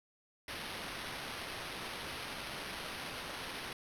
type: noise with sample-and-hold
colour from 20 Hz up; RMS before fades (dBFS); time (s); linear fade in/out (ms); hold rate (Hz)
violet; -43; 0.48-3.73; 2; 7350
effects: low-pass 12000 Hz 12 dB/octave